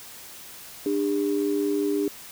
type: tone pair together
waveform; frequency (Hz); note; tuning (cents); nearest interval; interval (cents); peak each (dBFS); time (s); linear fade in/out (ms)
sine; 297.6 / 402.8; D4 / G4; +23 / +47; perfect fourth; 524; -24; 0.86-2.08; 2
effects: tanh soft clip ceiling -14 dBFS + white hiss -43 dBFS RMS until 2.31 s